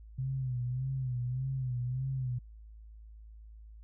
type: tone with vibrato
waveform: sine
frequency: 128.1 Hz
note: C3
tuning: 36 cents flat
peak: -31 dBFS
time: 0.18-2.39 s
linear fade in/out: 10 ms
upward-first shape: sine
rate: 1.7 Hz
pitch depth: 78 cents each way
effects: added 54 Hz sine -48 dBFS peak until 3.83 s